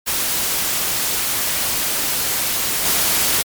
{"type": "noise with level steps", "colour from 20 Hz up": "white", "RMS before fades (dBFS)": [-20, -17], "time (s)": [0.06, 3.43], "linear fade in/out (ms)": 20, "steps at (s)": 2.85, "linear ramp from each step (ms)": 5, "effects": ["MP3 96 kbps"]}